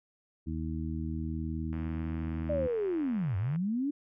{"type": "harmonic tone", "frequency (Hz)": 79.6, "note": "D#2", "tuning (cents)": 40, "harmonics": [1, 2, 3, 4], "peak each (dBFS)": [-35, -38, -38, -40], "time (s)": [0.46, 2.68], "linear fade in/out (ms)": 20}
{"type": "click train", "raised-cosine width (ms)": 0.5, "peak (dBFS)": -33, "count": 160, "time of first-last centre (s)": [1.73, 3.56], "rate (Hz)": 86.9}
{"type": "linear two-way sweep", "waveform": "sine", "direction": "down then up", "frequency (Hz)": [606, 89.7, 297.3], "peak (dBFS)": -28, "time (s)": [2.49, 3.91], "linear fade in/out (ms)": 10, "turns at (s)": 3.37}
{"effects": []}